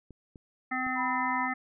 clicks, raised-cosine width 3 ms, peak -35 dBFS, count 3, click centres 0.107 / 0.358 / 0.866 s
harmonic tone, 256.8 Hz, C4, 32 cents flat, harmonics 1 / 3 / 5 / 7 / 8, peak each -35 / -35 / -35 / -35 / -35 dBFS, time 0.71-1.54 s, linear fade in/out 10 ms
sine tone, 987.8 Hz, B5, in tune, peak -30 dBFS, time 0.95-1.49 s, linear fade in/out 50 ms
effects none

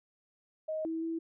sine tone with pitch steps, 627 / 324.7 / 328.4 Hz, D#5 / E4 / E4, +13 / -26 / -6 cents, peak -32 dBFS, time 0.68-1.19 s, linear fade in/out 10 ms, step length 170 ms, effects none

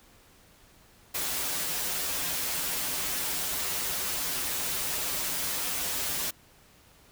white noise with comb filter, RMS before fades -31 dBFS, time 1.14-6.31 s, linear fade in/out 10 ms, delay 9 ms, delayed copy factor -0.9, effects pink hiss -58 dBFS RMS until 7.11 s

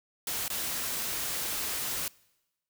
white noise with dropouts, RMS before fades -33 dBFS, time 0.27-2.08 s, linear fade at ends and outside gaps 2 ms, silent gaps 0.481-0.501 s, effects noise-tail reverb RT60 1.0 s tail -24 dB re dry

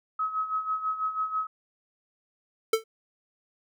sine tone with tremolo, 1279 Hz, D#6, 47 cents sharp, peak -24 dBFS, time 0.19-1.47 s, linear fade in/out 5 ms, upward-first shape sine, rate 6.1 Hz, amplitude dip 70%
square tone with exponential decay, 444.6 Hz, A4, 18 cents sharp, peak -17 dBFS, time 2.73-2.84 s, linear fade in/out 5 ms, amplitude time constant 23 ms
effects none

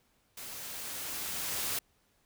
white noise with level ramp, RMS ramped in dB -44 to -33 dBFS, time 0.37-1.79 s, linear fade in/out 5 ms, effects pink hiss -71 dBFS RMS until 2.25 s

